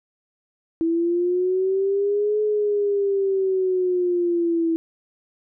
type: linear two-way sweep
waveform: sine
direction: up then down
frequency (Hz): 326.4 to 425.7 to 326.4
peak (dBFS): -18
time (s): 0.81-4.76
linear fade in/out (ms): 0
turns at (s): 2.41
effects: none